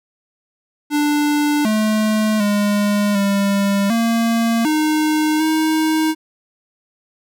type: tone with pitch steps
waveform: square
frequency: 294.8 / 215.6 / 205.5 / 199.3 / 229.8 / 307.7 / 314.8 Hz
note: D4 / A3 / G#3 / G3 / A#3 / D#4 / D#4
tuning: +7 / -35 / -18 / +29 / -25 / -19 / +20 cents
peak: -15 dBFS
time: 0.9-6.15 s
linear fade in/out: 50 ms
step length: 750 ms
effects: none